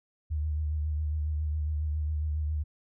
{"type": "tone with vibrato", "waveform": "sine", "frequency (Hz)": 76.1, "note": "D#2", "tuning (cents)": -38, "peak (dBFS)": -27, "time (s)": [0.3, 2.64], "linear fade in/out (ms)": 20, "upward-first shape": "triangle", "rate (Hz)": 7.3, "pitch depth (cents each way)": 50, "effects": []}